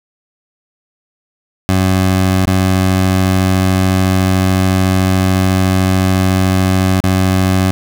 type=tone with dropouts; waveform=20% pulse; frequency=93.8 Hz; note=F#2; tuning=24 cents sharp; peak=-5 dBFS; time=1.69-7.71 s; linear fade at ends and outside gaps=0 ms; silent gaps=2.455-2.472 / 7.004-7.039 s; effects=none